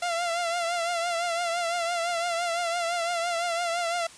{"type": "tone with vibrato", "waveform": "sawtooth", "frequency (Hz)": 686, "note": "F5", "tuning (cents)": -31, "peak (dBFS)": -22, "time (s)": [0.02, 4.07], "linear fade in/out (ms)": 5, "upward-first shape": "triangle", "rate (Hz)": 5.9, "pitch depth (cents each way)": 65, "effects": ["white hiss -48 dBFS RMS until 4.17 s", "resampled to 22050 Hz"]}